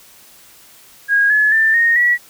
sine tone with pitch steps, 1638 / 1707.6 / 1780.1 / 1855.7 / 1934.5 Hz, G#6 / G#6 / A6 / A#6 / B6, -24 / +48 / +20 / -8 / -36 cents, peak -10 dBFS, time 1.08-2.18 s, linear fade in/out 50 ms, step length 220 ms, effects white hiss -45 dBFS RMS until 2.29 s

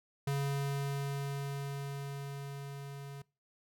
square tone with level ramp, 139.9 Hz, C#3, 16 cents sharp, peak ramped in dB -31 to -44 dBFS, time 0.27-3.22 s, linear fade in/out 5 ms, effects noise-tail reverb RT60 0.3 s tail -23 dB re dry

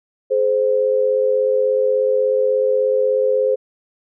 sine tone pair together, 423.5 / 520 Hz, G#4 / C5, +34 / -11 cents, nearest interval major third, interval 355 cents, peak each -19 / -15 dBFS, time 0.3-3.56 s, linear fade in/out 20 ms, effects none

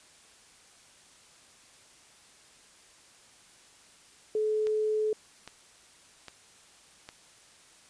sine tone, 430.1 Hz, A4, 39 cents flat, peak -25 dBFS, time 4.35-5.13 s, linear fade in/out 2 ms
click train, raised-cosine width 0.2 ms, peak -25 dBFS, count 4, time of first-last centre 4.67-7.089 s, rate 1.24 Hz
effects white hiss -57 dBFS RMS until 7.89 s + resampled to 22050 Hz

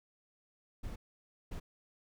brown noise bursts at uneven times, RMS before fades -41 dBFS, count 2, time 0.83-0.96 / 1.51-1.6 s, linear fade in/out 10 ms, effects none

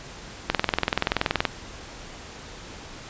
click train, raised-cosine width 0.3 ms, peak -4 dBFS, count 21, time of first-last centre 0.5-1.452 s, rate 21 Hz, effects pink hiss -41 dBFS RMS until 3.09 s + resampled to 16000 Hz

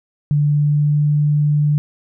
sine tone with pitch glide, 146.83 to 148.11 Hz, D3 to D3, 0 to +15 cents, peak -12 dBFS, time 0.31-1.78 s, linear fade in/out 0 ms, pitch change +15 cents, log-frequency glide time 0.44-1.05 s, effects none

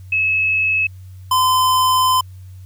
sine / square tone pair in turn, 2586 / 1024.3 Hz, E7 / C6, -34 / -37 cents, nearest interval octave + major third, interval 1603 cents, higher first, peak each -14 / -13 dBFS, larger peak second, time 0.12-0.87 / 1.31-2.21 s, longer second, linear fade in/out 5 ms, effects added 93 Hz sine -34 dBFS peak until 2.65 s + white hiss -57 dBFS RMS until 2.65 s

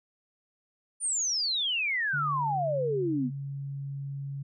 sine exponential sweep, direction down, 9397 to 231 Hz, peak -26 dBFS, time 1-3.31 s, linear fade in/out 50 ms
sine tone with pitch glide, 145.3 to 139.14 Hz, D3 to C#3, -18 to +7 cents, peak -33 dBFS, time 2.13-4.43 s, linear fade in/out 10 ms, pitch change -75 cents, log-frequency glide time 2.42-3.3 s
effects none

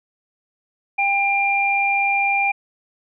sine tone pair together, 796.9 / 2388 Hz, G5 / D7, +28 / +28 cents, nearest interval octave + perfect fifth, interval 1900 cents, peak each -20 / -18 dBFS, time 0.98-2.52 s, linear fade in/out 10 ms, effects none

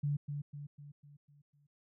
sine tone with echo, 144.7 Hz, D3, 25 cents flat, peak -30 dBFS, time 0.03-0.17 s, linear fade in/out 10 ms, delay 250 ms, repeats 6, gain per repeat -6 dB, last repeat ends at 1.67 s, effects none

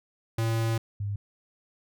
square / sine tone pair in turn, 113.5 / 101.43 Hz, A#2 / G#2, -46 / -40 cents, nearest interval major second, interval 194 cents, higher first, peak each -25 / -28 dBFS, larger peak first, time 0.38-0.78 / 1-1.16 s, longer first, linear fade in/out 5 ms, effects none

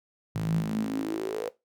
sawtooth tone with high-pass filter sweep, 53.7 Hz, A1, 41 cents flat, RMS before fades -30 dBFS, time 0.35-1.49 s, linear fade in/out 0 ms, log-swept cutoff 130 to 500 Hz, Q 9.4, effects noise-tail reverb RT60 0.2 s tail -17 dB re dry

